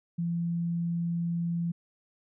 sine tone, 170 Hz, F3, 46 cents flat, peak -27 dBFS, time 0.18-1.72 s, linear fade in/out 10 ms, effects none

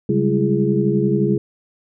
sine tone cluster, 136.8 / 193.5 / 204.9 / 339.9 / 414.5 Hz, C#3 / G3 / G#3 / F4 / G#4, -23 / -22 / -23 / -47 / -3 cents, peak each -21 dBFS, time 0.09-1.38 s, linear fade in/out 5 ms, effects none

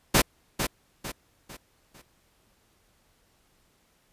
pink noise with echo, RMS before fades -19 dBFS, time 0.14-0.22 s, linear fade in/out 10 ms, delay 450 ms, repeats 4, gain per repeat -8 dB, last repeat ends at 2.02 s, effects pink hiss -66 dBFS RMS until 4.12 s + resampled to 32000 Hz

